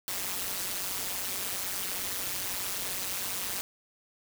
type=noise with amplitude modulation; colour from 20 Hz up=white; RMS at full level=-30 dBFS; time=0.08-3.61 s; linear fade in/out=0 ms; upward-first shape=sine; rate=188 Hz; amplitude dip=90%; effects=none